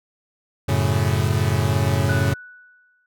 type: chord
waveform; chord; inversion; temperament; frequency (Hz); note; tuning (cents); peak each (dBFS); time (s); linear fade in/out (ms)
40% pulse; F# minor; none; equal; 92.5 / 110 / 138.59; F#2 / A2 / C#3; 0 / 0 / 0; -21; 0.68-2.34; 10
type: tone with exponential decay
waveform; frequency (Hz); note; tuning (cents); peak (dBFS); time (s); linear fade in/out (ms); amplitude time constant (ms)
sine; 1480; F#6; 0; -24; 2.09-3.06; 2; 210
effects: none